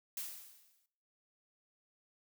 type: noise with exponential decay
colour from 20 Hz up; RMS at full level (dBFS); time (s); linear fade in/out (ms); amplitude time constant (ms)
blue; -39; 0.17-0.86; 2; 150
effects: noise-tail reverb RT60 0.7 s tail -19 dB re dry